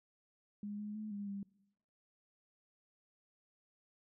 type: tone with pitch steps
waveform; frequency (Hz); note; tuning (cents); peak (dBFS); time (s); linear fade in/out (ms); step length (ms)
sine; 206 / 209 / 214.4 / 202.9 / 199.1; G#3 / G#3 / A3 / G#3 / G3; -14 / +11 / -45 / -40 / +27; -40; 0.63-1.43; 2; 160
effects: noise-tail reverb RT60 0.9 s tail -22 dB re dry